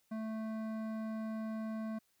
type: tone with hard clipping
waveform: sine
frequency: 220 Hz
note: A3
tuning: in tune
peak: -39 dBFS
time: 0.11-1.99 s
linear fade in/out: 10 ms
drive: 13 dB
effects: white hiss -75 dBFS RMS until 2.2 s